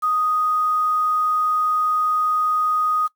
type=tone with quantisation; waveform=sine; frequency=1245 Hz; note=D#6; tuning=1 cent sharp; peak=-17 dBFS; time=0.02-3.08 s; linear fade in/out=20 ms; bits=7; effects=noise-tail reverb RT60 0.1 s tail -19 dB re dry